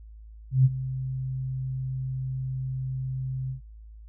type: tone with ADSR envelope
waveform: sine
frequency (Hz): 130.81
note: C3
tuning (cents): 0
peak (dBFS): -13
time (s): 0.51-3.61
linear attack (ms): 140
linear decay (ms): 34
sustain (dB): -15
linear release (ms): 110
effects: added 54 Hz sine -43 dBFS peak until 4.08 s